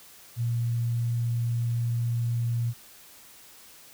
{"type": "tone", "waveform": "sine", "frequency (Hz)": 118, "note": "A#2", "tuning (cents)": 22, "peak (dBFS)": -24, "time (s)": [0.36, 2.74], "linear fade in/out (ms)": 50, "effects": ["white hiss -51 dBFS RMS until 3.93 s"]}